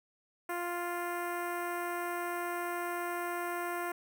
10% pulse tone with notch filter, 349.2 Hz, F4, in tune, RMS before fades -36 dBFS, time 0.49-3.92 s, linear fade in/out 5 ms, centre 4700 Hz, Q 0.51, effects none

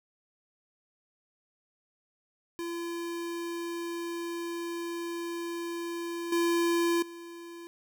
square tone with level steps, 340.4 Hz, F4, 44 cents flat, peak -34 / -25 / -43 dBFS, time 2.59-7.67 s, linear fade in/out 0 ms, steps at 6.32 / 7.02 s, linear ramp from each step 5 ms, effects none

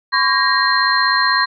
sine tone cluster, 1022 / 1118 / 1619 / 1877 / 4167 Hz, C6 / C#6 / G#6 / A#6 / C8, -41 / +14 / -45 / +11 / -8 cents, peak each -19 dBFS, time 0.12-1.46 s, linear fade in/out 20 ms, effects none

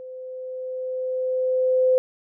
sine tone with level ramp, 513 Hz, C5, 34 cents flat, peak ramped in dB -35 to -14 dBFS, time 0-1.98 s, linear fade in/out 0 ms, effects none

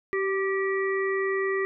harmonic tone with a mistuned harmonic, 386.9 Hz, G4, 23 cents flat, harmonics 1 / 3 / 5 / 6, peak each -25 / -34 / -30 / -42 dBFS, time 0.13-1.65 s, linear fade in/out 0 ms, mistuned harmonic 3, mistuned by +27 cents, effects none

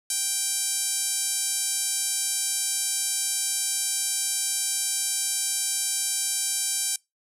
5% pulse tone with band-pass filter, 784 Hz, G5, in tune, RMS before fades -27 dBFS, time 0.1-6.96 s, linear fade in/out 2 ms, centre 9600 Hz, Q 1.3, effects noise-tail reverb RT60 0.2 s tail -24 dB re dry

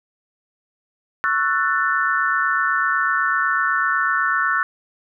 sine chord, F# minor seventh, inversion second, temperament just, 1110 / 1332 / 1480 / 1776 Hz, C#6 / E6 / F#6 / A6, +2 / +18 / 0 / +16 cents, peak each -24 / -22 / -21 / -23 dBFS, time 1.24-4.63 s, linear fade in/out 0 ms, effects none

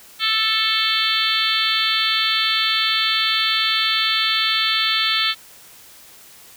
harmonic tone with a mistuned harmonic, 440 Hz, A4, in tune, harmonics 3 / 4 / 5 / 6 / 7 / 8 / 9 / 10, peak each -25 / -27 / -26 / -27 / -23 / -22 / -27 / -26 dBFS, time 0.19-5.35 s, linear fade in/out 50 ms, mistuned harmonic 7, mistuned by +31 cents, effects white hiss -45 dBFS RMS until 6.56 s

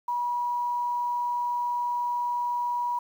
sine tone with quantisation, 967 Hz, B5, 37 cents flat, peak -25 dBFS, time 0.08-2.99 s, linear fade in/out 5 ms, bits 9, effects none

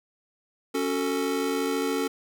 square chord, F# minor, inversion second, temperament just, 277.5 / 370 / 444 Hz, C#4 / F#4 / A4, +2 / 0 / +16 cents, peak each -29 / -33 / -29 dBFS, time 0.74-2.08 s, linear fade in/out 10 ms, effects none

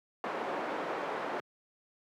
pink band-pass noise, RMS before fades -36 dBFS, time 0.24-1.4 s, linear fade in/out 0 ms, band 420 to 1300 Hz, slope 12 dB/octave, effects high-pass 150 Hz 12 dB/octave

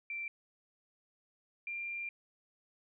sine tone pair in turn, 2349 / 2383 Hz, D7 / D7, 0 / +25 cents, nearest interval unison, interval 25 cents, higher second, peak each -37 / -37 dBFS, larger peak neither, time 0.1-0.28 / 1.67-2.09 s, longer second, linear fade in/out 2 ms, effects none

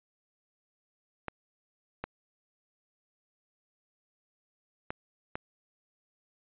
clicks, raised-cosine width 0.5 ms, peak -19 dBFS, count 4, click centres 1.283 / 2.04 / 4.905 / 5.355 s, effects resampled to 8000 Hz

